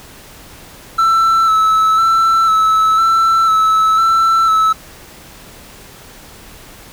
triangle tone with vibrato, 1318.5 Hz, E6, in tune, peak -7 dBFS, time 0.98-4.73 s, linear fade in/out 10 ms, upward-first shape square, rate 1 Hz, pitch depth 21 cents each way, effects pink hiss -38 dBFS RMS until 6.92 s

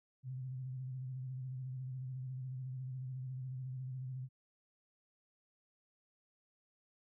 sine tone with vibrato, 129.3 Hz, C3, 20 cents flat, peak -40 dBFS, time 0.23-4.29 s, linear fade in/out 50 ms, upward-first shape square, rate 14 Hz, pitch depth 37 cents each way, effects none

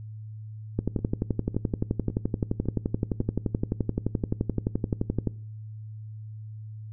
two click trains, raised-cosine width 3 ms, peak -21 / -12 dBFS, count 5 / 53, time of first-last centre 0.99-3.212 / 0.79-5.273 s, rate 1.8 / 11.6 Hz, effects noise-tail reverb RT60 0.5 s tail -21 dB re dry + added 108 Hz sine -37 dBFS peak until 6.92 s

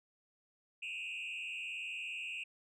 sine tone with frequency modulation, 2637 Hz, E7, in tune, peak -37 dBFS, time 0.82-2.44 s, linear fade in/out 10 ms, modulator 81.3 Hz, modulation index 2.4, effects tanh soft clip ceiling -38 dBFS

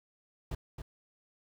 brown noise with echo, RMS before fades -36 dBFS, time 0.51-0.55 s, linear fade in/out 5 ms, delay 270 ms, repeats 1, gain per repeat -6 dB, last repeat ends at 0.82 s, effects none

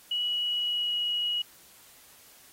sine tone with pitch glide, 2926 to 2906 Hz, F#7 to F#7, -20 to -32 cents, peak -26 dBFS, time 0.11-1.42 s, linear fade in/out 5 ms, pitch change -12 cents, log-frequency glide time 0.42-0.99 s, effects white hiss -55 dBFS RMS until 2.52 s + AAC 48 kbps

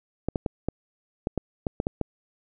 clicks, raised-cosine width 2 ms, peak -12 dBFS, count 10, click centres 0.286 / 0.358 / 0.462 / 0.686 / 1.271 / 1.377 / 1.668 / 1.801 / 1.869 / 2.013 s, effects none

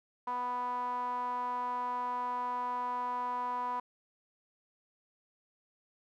sawtooth tone with band-pass filter, 246.9 Hz, B3, in tune, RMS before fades -35 dBFS, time 0.27-3.8 s, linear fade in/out 5 ms, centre 980 Hz, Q 7.9, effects none

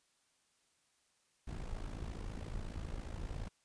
brown noise with amplitude modulation, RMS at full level -39 dBFS, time 1.47-3.49 s, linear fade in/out 10 ms, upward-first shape sine, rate 54.5 Hz, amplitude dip 75%, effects white hiss -75 dBFS RMS until 3.64 s + resampled to 22050 Hz

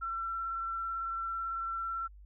sine tone with vibrato, 1349 Hz, E6, 40 cents sharp, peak -33 dBFS, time 0.01-2.08 s, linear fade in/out 20 ms, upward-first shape sine, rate 18 Hz, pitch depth 14 cents each way, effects added 50 Hz sine -50 dBFS peak until 2.25 s

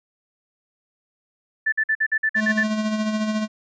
sine tone bursts, 1758 Hz, A6, 2 cents flat, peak -17 dBFS, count 9, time 1.66-2.636 s, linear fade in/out 10 ms, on 64 ms, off 50 ms
square tone with tremolo, 215.2 Hz, A3, 38 cents flat, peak -20 dBFS, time 2.35-3.48 s, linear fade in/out 50 ms, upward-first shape sine, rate 14 Hz, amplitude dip 45%
effects resampled to 16000 Hz

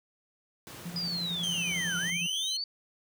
pink noise, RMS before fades -45 dBFS, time 0.67-2.1 s, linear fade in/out 0 ms
sine tone with tremolo, 173 Hz, F3, 16 cents flat, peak -34 dBFS, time 0.85-2.27 s, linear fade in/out 5 ms, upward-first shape square, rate 11 Hz, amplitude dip 55%
sine linear two-way sweep, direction down then up, 4978 to 1387 to 4622 Hz, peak -31 dBFS, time 0.96-2.64 s, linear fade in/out 2 ms, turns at 1.97 s
25% pulse tone with vibrato, 3078 Hz, G7, 32 cents flat, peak -29 dBFS, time 1.43-2.57 s, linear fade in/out 5 ms, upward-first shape square, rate 3.2 Hz, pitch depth 18 cents each way
effects high-pass 100 Hz 12 dB/octave

